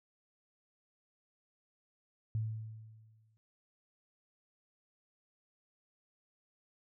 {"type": "tone with exponential decay", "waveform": "sine", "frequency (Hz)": 110, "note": "A2", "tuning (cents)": 0, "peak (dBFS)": -30, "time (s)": [2.35, 3.37], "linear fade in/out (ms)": 0, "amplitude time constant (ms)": 220, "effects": []}